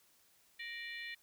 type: harmonic tone with a mistuned harmonic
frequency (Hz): 587.3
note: D5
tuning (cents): 0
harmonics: 3 / 4 / 5 / 6 / 7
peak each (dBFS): -45 / -47 / -53 / -52 / -54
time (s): 0.59-1.15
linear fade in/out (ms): 10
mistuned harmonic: 3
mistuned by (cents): +100
effects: white hiss -69 dBFS RMS until 1.22 s